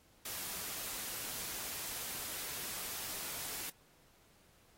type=noise; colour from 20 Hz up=white; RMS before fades=-42 dBFS; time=0.25-3.7 s; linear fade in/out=5 ms; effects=pink hiss -67 dBFS RMS until 4.77 s + AAC 48 kbps